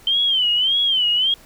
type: tone with vibrato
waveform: sine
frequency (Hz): 3098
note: G7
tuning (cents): -21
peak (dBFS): -15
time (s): 0.07-1.34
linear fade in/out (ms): 2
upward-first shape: sine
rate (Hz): 1.7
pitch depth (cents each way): 130
effects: pink hiss -48 dBFS RMS until 1.45 s